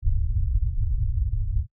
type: low-pass noise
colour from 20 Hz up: pink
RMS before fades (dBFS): -23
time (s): 0.02-1.67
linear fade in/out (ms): 50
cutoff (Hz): 110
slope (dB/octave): 48
effects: noise-tail reverb RT60 0.1 s tail -22 dB re dry